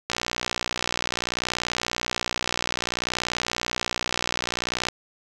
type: click train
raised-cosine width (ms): 0.2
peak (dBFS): -7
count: 291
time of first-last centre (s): 0.1-4.885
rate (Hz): 60.6
effects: none